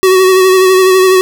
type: tone with vibrato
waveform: square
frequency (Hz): 374.8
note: F#4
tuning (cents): +22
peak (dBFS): -5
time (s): 0.03-1.21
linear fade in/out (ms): 0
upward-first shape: sine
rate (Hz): 12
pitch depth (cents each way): 28
effects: none